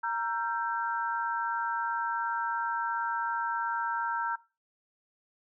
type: chord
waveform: sine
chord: E diminished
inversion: second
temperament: equal with one note detuned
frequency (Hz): 932.3 / 1349.3 / 1568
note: Bb5 / E6 / G6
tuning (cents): 0 / +40 / 0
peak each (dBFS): -31 / -34 / -35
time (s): 0.03-4.36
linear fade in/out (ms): 10
effects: noise-tail reverb RT60 0.3 s tail -20 dB re dry